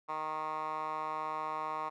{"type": "tone with band-pass filter", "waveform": "10% pulse", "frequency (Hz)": 155.56, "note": "D#3", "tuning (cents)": 0, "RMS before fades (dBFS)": -37, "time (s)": [0.08, 1.9], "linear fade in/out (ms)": 20, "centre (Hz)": 1100, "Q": 4.3, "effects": []}